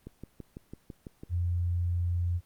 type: click train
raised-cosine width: 3 ms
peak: -28 dBFS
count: 8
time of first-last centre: 0.07-1.235 s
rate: 6.01 Hz
type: tone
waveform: sine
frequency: 87.31 Hz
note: F2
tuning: in tune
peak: -26 dBFS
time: 1.29-2.41 s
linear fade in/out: 50 ms
effects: pink hiss -66 dBFS RMS until 2.45 s + Opus 24 kbps